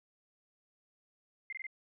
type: tone bursts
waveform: sine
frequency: 2093 Hz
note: C7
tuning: in tune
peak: -38 dBFS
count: 4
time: 1.5-1.667 s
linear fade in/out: 2 ms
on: 26 ms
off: 21 ms
effects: none